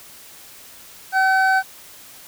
triangle tone pair together, 762.5 / 1525 Hz, G5 / G6, -48 / -48 cents, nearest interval octave, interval 1200 cents, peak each -15 dBFS, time 1.12-1.63 s, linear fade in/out 50 ms, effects white hiss -43 dBFS RMS until 2.27 s

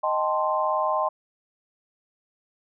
sine chord, A half-diminished seventh, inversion second, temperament equal, 622.3 / 784 / 880 / 1046.5 Hz, Eb5 / G5 / A5 / C6, 0 / 0 / 0 / 0 cents, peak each -26 / -29 / -29 / -25 dBFS, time 0.03-1.09 s, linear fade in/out 10 ms, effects none

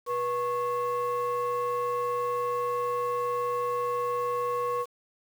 sine tone pair together, 486.3 / 1097.4 Hz, B4 / C#6, -27 / -18 cents, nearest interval octave + major second, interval 1409 cents, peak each -27 dBFS, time 0.06-4.86 s, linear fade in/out 50 ms, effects tanh soft clip ceiling -23 dBFS + 8-bit

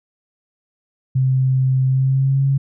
sine tone with pitch glide, 130.9 to 136.93 Hz, C3 to C#3, +1 to -21 cents, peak -13 dBFS, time 1.15-2.58 s, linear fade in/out 10 ms, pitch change +78 cents, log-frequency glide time 1.86-2.45 s, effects none

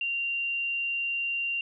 sine tone, 2770 Hz, F7, 15 cents flat, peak -27 dBFS, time 0.01-1.61 s, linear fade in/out 2 ms, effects none

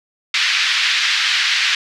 pink band-pass noise, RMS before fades -17 dBFS, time 0.34-1.75 s, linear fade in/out 2 ms, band 1700 to 4800 Hz, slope 24 dB/octave, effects none

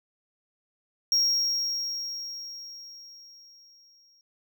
triangle tone with exponential decay, 5588 Hz, F8, in tune, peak -18 dBFS, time 1.12-4.21 s, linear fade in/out 1 ms, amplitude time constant 670 ms, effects none

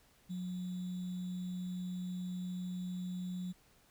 sine tone with sample-and-hold, 181.3 Hz, F#3, 35 cents flat, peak -37 dBFS, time 0.29-3.53 s, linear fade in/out 20 ms, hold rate 3675 Hz, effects pink hiss -67 dBFS RMS until 3.9 s

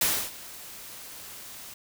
white noise with ADSR envelope, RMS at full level -23 dBFS, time 0.01-1.74 s, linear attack 4 ms, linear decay 290 ms, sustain -20 dB, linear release 6 ms, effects none

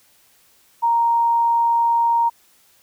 sine tone, 932.3 Hz, A#5, in tune, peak -14 dBFS, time 0.82-2.3 s, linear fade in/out 20 ms, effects white hiss -56 dBFS RMS until 2.82 s

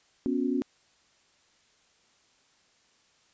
sine chord, B suspended second, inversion none, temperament equal with one note detuned, 246.9 / 277.2 / 362.6 Hz, B3 / C#4 / F#4, 0 / 0 / -35 cents, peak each -29 / -28 / -32 dBFS, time 0.26-0.62 s, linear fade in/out 0 ms, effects white hiss -65 dBFS RMS until 3.33 s + resampled to 16000 Hz

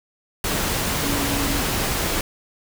sine tone in noise, 281.5 Hz, C#4, 27 cents sharp, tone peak -27 dBFS, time 1.03-1.61 s, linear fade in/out 2 ms, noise pink, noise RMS -23 dBFS, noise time 0.44-2.21 s, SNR -7 dB, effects none

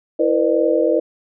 sine tone cluster, 329.1 / 470.7 / 513 / 603 Hz, E4 / A#4 / C5 / D5, -3 / +17 / -34 / +46 cents, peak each -19 dBFS, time 0.19-1 s, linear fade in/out 10 ms, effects none

